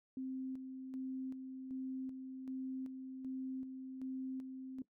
sine tone with tremolo, 261.6 Hz, C4, in tune, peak -39 dBFS, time 0.17-4.82 s, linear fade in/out 2 ms, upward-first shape square, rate 1.3 Hz, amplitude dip 45%, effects noise-tail reverb RT60 0.1 s tail -17 dB re dry

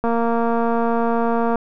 click train, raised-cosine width 1 ms, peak -8 dBFS, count 353, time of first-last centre 0.04-1.557 s, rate 232 Hz, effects none

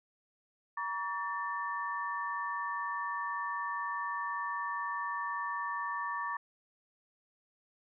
sine tone cluster, 948 / 1138 / 1783 Hz, A#5 / C#6 / A6, +29 / +45 / +22 cents, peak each -39 / -36 / -39 dBFS, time 0.77-6.37 s, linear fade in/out 5 ms, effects none

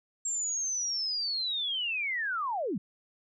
sine linear sweep, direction down, 7490 to 154.2 Hz, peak -29 dBFS, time 0.25-2.78 s, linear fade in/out 5 ms, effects none

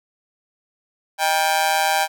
sawtooth tone with amplitude modulation, 790 Hz, G5, 13 cents sharp, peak -9 dBFS, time 1.18-2.08 s, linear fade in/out 50 ms, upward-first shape sine, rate 167 Hz, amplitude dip 90%, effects none

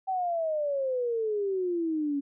sine exponential sweep, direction down, 772 to 277.2 Hz, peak -26 dBFS, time 0.07-2.21 s, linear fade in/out 20 ms, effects none

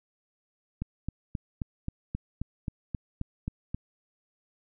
click train, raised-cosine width 5 ms, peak -19 dBFS, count 12, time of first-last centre 0.82-3.746 s, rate 3.76 Hz, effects none

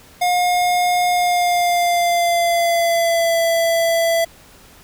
square tone with pitch glide, 715 to 667.1 Hz, F5 to E5, +41 to +20 cents, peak -15 dBFS, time 0.21-4.25 s, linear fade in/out 10 ms, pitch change -121 cents, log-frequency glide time 1.09-3.4 s, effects pink hiss -46 dBFS RMS until 4.83 s

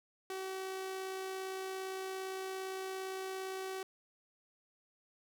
sawtooth tone with amplitude modulation, 380 Hz, F#4, 46 cents sharp, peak -34 dBFS, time 0.3-3.83 s, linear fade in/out 2 ms, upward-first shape sine, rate 57.5 Hz, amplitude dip 25%, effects none

